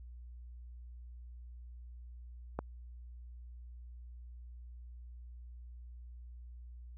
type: click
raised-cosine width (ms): 1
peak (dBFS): -21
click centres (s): 2.59
effects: added 60 Hz sine -47 dBFS peak until 6.97 s